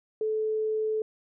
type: tone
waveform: sine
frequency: 434.5 Hz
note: A4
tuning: 22 cents flat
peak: -25 dBFS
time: 0.21-1.02 s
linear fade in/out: 2 ms
effects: none

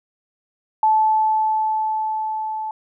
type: tone with level ramp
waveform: sine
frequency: 870 Hz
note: A5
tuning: 20 cents flat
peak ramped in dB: -12 to -24 dBFS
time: 0.83-2.71 s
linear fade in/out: 2 ms
effects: none

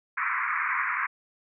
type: band-pass noise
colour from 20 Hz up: pink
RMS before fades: -28 dBFS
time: 0.17-1.07 s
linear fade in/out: 10 ms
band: 1000 to 2300 Hz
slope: 96 dB/octave
effects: none

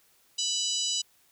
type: harmonic tone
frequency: 987.8 Hz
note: B5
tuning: in tune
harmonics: 3 / 4 / 5 / 6 / 7 / 8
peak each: -32 / -33 / -34 / -35 / -35 / -36 dBFS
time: 0.38-1.02 s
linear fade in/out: 10 ms
effects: white hiss -64 dBFS RMS until 1.31 s

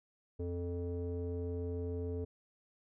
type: tone with low-pass filter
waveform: square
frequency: 87.31 Hz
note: F2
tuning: in tune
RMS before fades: -38 dBFS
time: 0.39-2.25 s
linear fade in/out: 10 ms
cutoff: 430 Hz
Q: 3.9
effects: none

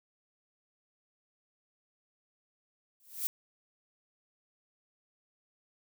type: noise with exponential growth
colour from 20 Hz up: violet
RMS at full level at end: -29 dBFS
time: 3-3.27 s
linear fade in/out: 0 ms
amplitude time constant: 58 ms
effects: none

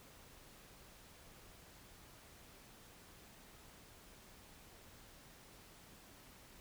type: silence
effects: pink hiss -60 dBFS RMS until 6.6 s

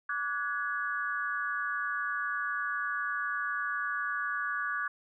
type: tone cluster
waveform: sine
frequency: 1156 / 1464 / 1676 Hz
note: D6 / F#6 / G#6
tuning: -28 / -19 / +15 cents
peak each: -35 / -34 / -35 dBFS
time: 0.09-4.88 s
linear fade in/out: 5 ms
effects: none

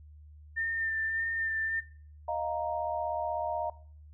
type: tone with vibrato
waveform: sine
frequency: 1800 Hz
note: A6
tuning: 39 cents sharp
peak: -29 dBFS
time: 0.56-1.81 s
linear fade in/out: 20 ms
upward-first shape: sine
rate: 1.7 Hz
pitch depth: 20 cents each way
type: chord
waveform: sine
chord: Eb suspended second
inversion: none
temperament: equal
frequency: 622.3 / 698.5 / 932.3 Hz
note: Eb5 / F5 / Bb5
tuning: 0 / 0 / 0 cents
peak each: -34 dBFS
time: 2.28-3.7 s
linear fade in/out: 5 ms
effects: noise-tail reverb RT60 0.5 s tail -19 dB re dry + added 75 Hz sine -49 dBFS peak until 4.13 s

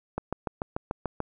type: click train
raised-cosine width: 1 ms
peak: -15 dBFS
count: 8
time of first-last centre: 0.18-1.203 s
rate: 6.84 Hz
effects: none

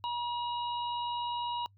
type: harmonic tone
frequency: 958 Hz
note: A#5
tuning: 47 cents sharp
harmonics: 1 / 3 / 4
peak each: -32 / -42 / -44 dBFS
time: 0.04-1.66 s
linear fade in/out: 0 ms
effects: noise-tail reverb RT60 0.1 s tail -26 dB re dry + added 99 Hz sine -59 dBFS peak until 1.77 s

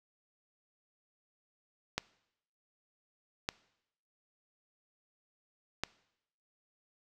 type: clicks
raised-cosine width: 0.2 ms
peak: -14 dBFS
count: 3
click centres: 1.98 / 3.489 / 5.836 s
effects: noise-tail reverb RT60 0.8 s tail -21 dB re dry

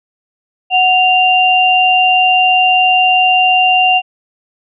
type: tone pair together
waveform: sine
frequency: 739 / 2783 Hz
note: F#5 / F7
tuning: -2 / -7 cents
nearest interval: octave + major seventh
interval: 2295 cents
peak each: -10 dBFS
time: 0.7-4.02 s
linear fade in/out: 50 ms
effects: none

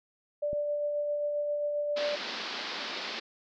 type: tone with tremolo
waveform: sine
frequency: 587.3 Hz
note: D5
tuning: in tune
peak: -27 dBFS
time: 0.42-2.16 s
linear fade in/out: 10 ms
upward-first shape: sine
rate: 7.5 Hz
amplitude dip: 25%
type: click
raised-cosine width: 3 ms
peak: -28 dBFS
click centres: 0.531 s
type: band-pass noise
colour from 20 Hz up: white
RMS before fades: -37 dBFS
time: 1.96-3.2 s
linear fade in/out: 10 ms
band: 200 to 4900 Hz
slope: 48 dB/octave
effects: none

